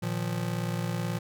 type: chord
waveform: square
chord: Bb suspended fourth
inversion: none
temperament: just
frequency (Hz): 116.54 / 155.39 / 174.81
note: Bb2 / Eb3 / F3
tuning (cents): 0 / -2 / +2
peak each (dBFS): -33 / -37 / -33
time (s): 0.02-1.19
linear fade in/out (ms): 10
effects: none